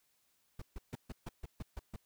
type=noise bursts; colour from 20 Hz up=brown; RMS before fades=-42 dBFS; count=9; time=0.59-1.962 s; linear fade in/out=5 ms; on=28 ms; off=140 ms; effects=white hiss -75 dBFS RMS until 2.05 s